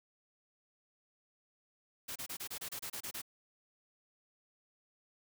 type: noise bursts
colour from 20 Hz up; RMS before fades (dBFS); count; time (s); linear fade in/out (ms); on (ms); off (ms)
white; -42; 11; 2.08-3.218; 10; 78; 28
effects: none